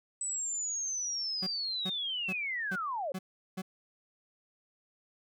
sine linear sweep, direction down, 8030 to 513 Hz, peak -32 dBFS, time 0.21-3.12 s, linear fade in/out 2 ms
40% pulse tone bursts, 187.4 Hz, F#3, 22 cents sharp, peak -34 dBFS, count 6, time 1.42-3.62 s, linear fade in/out 10 ms, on 50 ms, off 380 ms
effects none

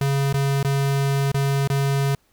square tone with dropouts, 138.59 Hz, C#3, in tune, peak -19 dBFS, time 0.01-2.15 s, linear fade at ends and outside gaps 2 ms, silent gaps 0.328-0.341 / 0.629-0.647 / 1.317-1.344 / 1.675-1.7 s, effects pink hiss -63 dBFS RMS until 2.32 s

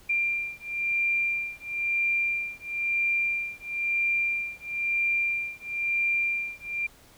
sine beating tone pair, 2380 / 2381 Hz, D7 / D7, +22 / +23 cents, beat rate 1 Hz, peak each -28 dBFS, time 0.09-6.87 s, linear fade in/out 10 ms, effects pink hiss -55 dBFS RMS until 7.17 s

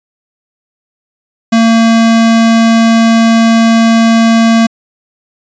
square tone, 227.5 Hz, A#3, 42 cents flat, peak -5 dBFS, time 1.52-4.67 s, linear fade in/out 10 ms, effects resampled to 16000 Hz

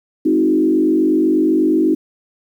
sine tone with frequency modulation, 315.7 Hz, D#4, 25 cents sharp, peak -11 dBFS, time 0.25-1.95 s, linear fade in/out 10 ms, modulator 48.2 Hz, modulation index 1.1, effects 8-bit

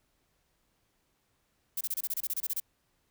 violet noise bursts, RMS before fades -32 dBFS, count 13, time 1.77-2.601 s, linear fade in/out 5 ms, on 39 ms, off 27 ms, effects pink hiss -74 dBFS RMS until 3.1 s

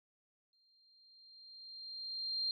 sine tone with exponential growth, 4186 Hz, C8, in tune, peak -32 dBFS, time 0.53-2.51 s, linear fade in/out 1 ms, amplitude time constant 430 ms, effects none

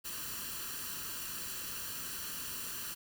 white noise with comb filter, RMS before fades -41 dBFS, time 0.04-2.95 s, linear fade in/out 20 ms, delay 0.69 ms, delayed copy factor +0.7, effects none

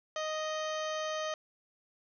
harmonic tone with a mistuned harmonic, 622.3 Hz, D#5, in tune, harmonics 1 / 2 / 3 / 4 / 5 / 6 / 7 / 8 / 9 / 10, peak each -35 / -39 / -43 / -50 / -44 / -50 / -52 / -54 / -59 / -48 dBFS, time 0.16-1.34 s, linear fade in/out 2 ms, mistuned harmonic 9, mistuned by +29 cents, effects none

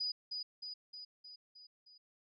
sine tone with echo, 4941 Hz, D#8, 13 cents flat, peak -34 dBFS, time 0-0.12 s, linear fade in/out 10 ms, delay 310 ms, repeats 6, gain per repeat -4 dB, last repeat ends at 1.98 s, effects none

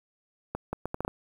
accelerating click train, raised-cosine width 1 ms, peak -17 dBFS, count 7, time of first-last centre 0.55-1.079 s, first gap 180 ms, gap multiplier 0.7, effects 8-bit

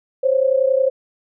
sine tone pair together, 522 / 553 Hz, C5 / C#5, -4 / -4 cents, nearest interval minor second, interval 100 cents, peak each -15 / -18 dBFS, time 0.23-0.9 s, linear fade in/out 10 ms, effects none

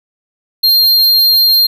square tone, 4198 Hz, C8, 5 cents sharp, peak -7 dBFS, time 0.63-1.67 s, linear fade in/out 10 ms, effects none

